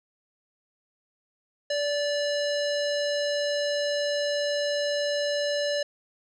square tone with low-pass filter, 581 Hz, D5, 19 cents flat, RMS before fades -27 dBFS, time 1.7-5.83 s, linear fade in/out 5 ms, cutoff 5200 Hz, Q 2.6, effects none

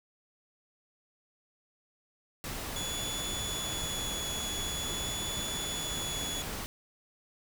pink noise, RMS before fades -38 dBFS, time 2.44-6.66 s, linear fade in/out 0 ms
25% pulse tone with vibrato, 3418 Hz, G#7, 49 cents sharp, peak -31 dBFS, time 2.76-6.42 s, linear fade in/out 2 ms, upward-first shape sine, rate 0.47 Hz, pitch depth 12 cents each way
effects none

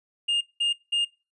triangle tone bursts, 2826 Hz, F7, 20 cents sharp, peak -20 dBFS, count 3, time 0.28-1.05 s, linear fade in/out 10 ms, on 130 ms, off 190 ms, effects noise-tail reverb RT60 0.3 s tail -22 dB re dry + resampled to 24000 Hz

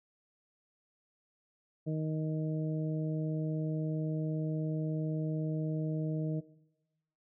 harmonic tone, 156.2 Hz, D#3, 7 cents sharp, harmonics 1 / 2 / 3 / 4, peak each -32 / -38 / -42 / -44 dBFS, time 1.86-6.41 s, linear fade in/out 20 ms, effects noise-tail reverb RT60 1.0 s tail -20 dB re dry

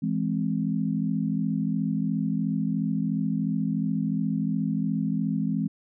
sine chord, E augmented, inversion none, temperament equal, 164.81 / 207.7 / 261.6 Hz, E3 / G#3 / B#3, 0 / 0 / 0 cents, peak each -28 / -27 / -29 dBFS, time 0.02-5.68 s, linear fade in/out 10 ms, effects none

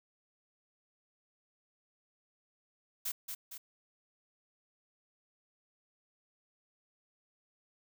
blue noise with echo, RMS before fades -36 dBFS, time 3.05-3.12 s, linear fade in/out 10 ms, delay 230 ms, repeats 2, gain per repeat -5 dB, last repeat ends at 3.58 s, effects none

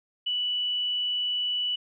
sine tone, 2960 Hz, F#7, in tune, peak -25 dBFS, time 0.26-1.76 s, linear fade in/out 10 ms, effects none

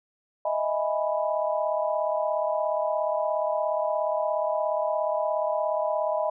sine chord, E major seventh, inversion third, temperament equal, 622.3 / 659.3 / 830.6 / 987.8 Hz, D#5 / E5 / G#5 / B5, 0 / 0 / 0 / 0 cents, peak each -26 / -30 / -32 / -31 dBFS, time 0.45-6.3 s, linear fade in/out 5 ms, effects none

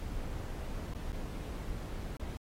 brown noise with dropouts, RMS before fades -39 dBFS, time 0-2.37 s, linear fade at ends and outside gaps 0 ms, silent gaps 0.935-0.949 / 1.12-1.128 / 2.169-2.198 s, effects AAC 48 kbps

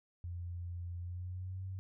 sine tone with pitch glide, 87.31 to 94.66 Hz, F2 to F#2, 0 to +40 cents, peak -39 dBFS, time 0.24-1.79 s, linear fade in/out 0 ms, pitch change +140 cents, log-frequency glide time 0.98-1.65 s, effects none

